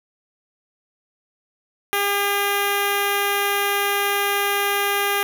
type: tone with notch filter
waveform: 5% pulse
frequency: 403.3 Hz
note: G4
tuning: 49 cents sharp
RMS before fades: -21 dBFS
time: 1.93-5.23 s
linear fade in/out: 0 ms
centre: 4600 Hz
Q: 0.9
effects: none